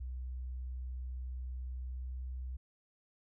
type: tone with pitch glide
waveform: sine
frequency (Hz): 63 to 63.55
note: B1 to C2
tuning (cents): +35 to -50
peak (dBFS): -38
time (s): 0-2.57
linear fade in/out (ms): 10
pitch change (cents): +15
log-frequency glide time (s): 1.83-2.17
effects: none